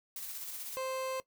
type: noise with tremolo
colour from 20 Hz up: blue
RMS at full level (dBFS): -41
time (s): 0.16-0.77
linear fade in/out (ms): 2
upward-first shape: square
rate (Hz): 16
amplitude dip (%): 30
type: tone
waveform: 30% pulse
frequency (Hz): 523.3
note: C5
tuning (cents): 0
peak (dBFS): -32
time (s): 0.77-1.2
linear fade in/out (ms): 0
effects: noise-tail reverb RT60 0.1 s tail -18 dB re dry